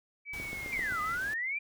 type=tone with pitch glide; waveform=sine; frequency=2288 to 2003 Hz; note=D7 to B6; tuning=-46 to +24 cents; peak=-37 dBFS; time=0.25-1.18 s; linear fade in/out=50 ms; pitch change=-230 cents; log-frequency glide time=0.36-0.92 s
type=noise; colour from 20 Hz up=pink; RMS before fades=-46 dBFS; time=0.33-1.34 s; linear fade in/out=5 ms
type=click train; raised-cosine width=2 ms; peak=-29 dBFS; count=5; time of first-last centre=0.4-0.923 s; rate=7.65 Hz
type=exponential two-way sweep; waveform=sine; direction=down then up; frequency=2409 to 1201 to 2409 Hz; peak=-31 dBFS; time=0.72-1.59 s; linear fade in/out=10 ms; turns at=1.01 s
effects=none